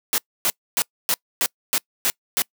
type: noise bursts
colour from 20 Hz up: white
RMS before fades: -20 dBFS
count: 8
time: 0.13-2.42 s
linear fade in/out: 0 ms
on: 50 ms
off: 270 ms
effects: noise-tail reverb RT60 0.1 s tail -26 dB re dry + high-pass 200 Hz 12 dB/octave